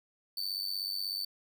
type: tone with amplitude modulation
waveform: 45% pulse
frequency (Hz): 4536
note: C#8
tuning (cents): +39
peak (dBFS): -29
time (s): 0.37-1.25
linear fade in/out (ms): 5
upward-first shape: sine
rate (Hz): 96.4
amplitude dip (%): 80
effects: none